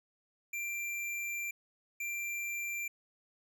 square tone bursts at uneven times, 2363 Hz, D7, 10 cents sharp, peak -36 dBFS, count 2, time 0.53-1.51 / 2-2.88 s, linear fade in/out 5 ms, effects none

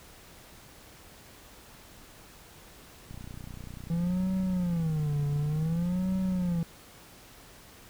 click train, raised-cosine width 5 ms, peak -30 dBFS, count 106, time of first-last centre 3.11-6.587 s, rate 30.2 Hz
triangle tone with vibrato, 164.8 Hz, E3, in tune, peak -24 dBFS, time 3.9-6.63 s, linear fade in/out 2 ms, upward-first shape sine, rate 0.55 Hz, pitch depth 230 cents each way
effects pink hiss -52 dBFS RMS until 7.89 s

